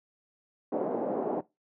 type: band-pass noise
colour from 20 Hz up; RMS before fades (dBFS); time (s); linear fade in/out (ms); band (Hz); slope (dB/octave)
white; -31; 0.72-1.41; 5; 230 to 650; 24
effects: noise-tail reverb RT60 0.2 s tail -19 dB re dry